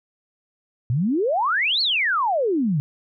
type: exponential two-way sweep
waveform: sine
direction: up then down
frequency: 111.6 to 4482 to 136.8 Hz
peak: -18 dBFS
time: 0.9-2.8 s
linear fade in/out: 0 ms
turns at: 1.81 s
effects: none